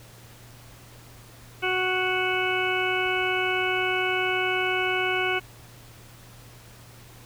harmonic tone, 370 Hz, F#4, in tune, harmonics 1 / 2 / 3 / 4 / 6 / 7 / 8, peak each -28 / -31 / -34 / -29 / -29 / -32 / -33 dBFS, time 1.62-5.4 s, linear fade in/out 20 ms, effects added 118 Hz sine -49 dBFS peak until 7.25 s + pink hiss -50 dBFS RMS until 7.25 s

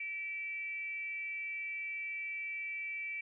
sine tone with frequency modulation, 2317 Hz, D7, 24 cents flat, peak -37 dBFS, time 0-3.21 s, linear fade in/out 5 ms, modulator 390 Hz, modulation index 0.3, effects none

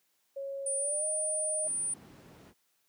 sine tone with pitch glide, 550 to 620.9 Hz, C#5 to D#5, -14 to -4 cents, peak -35 dBFS, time 0.36-1.68 s, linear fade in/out 10 ms, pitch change +210 cents, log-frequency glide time 0.78-1.06 s
sine tone, 9300 Hz, D9, 18 cents flat, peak -30 dBFS, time 0.66-1.94 s, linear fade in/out 5 ms
brown noise, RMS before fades -47 dBFS, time 1.63-2.54 s, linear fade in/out 50 ms
effects white hiss -74 dBFS RMS until 2.88 s + high-pass 150 Hz 12 dB/octave

